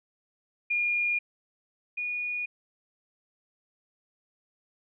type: tone pair in turn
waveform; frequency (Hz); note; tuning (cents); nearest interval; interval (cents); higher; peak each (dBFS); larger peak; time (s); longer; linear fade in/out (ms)
sine; 2423 / 2451; D#7 / D#7; -47 / -27; unison; 20; second; -24 / -29; first; 0.7-1.19 / 1.97-2.46; neither; 10
effects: none